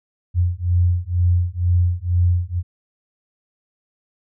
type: beating tone pair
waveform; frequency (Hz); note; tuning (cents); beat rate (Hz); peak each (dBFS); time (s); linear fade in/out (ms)
sine; 87.31 / 89.41; F2 / F2; 0 / +41; 2.1; -18; 0.34-2.63; 50
effects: none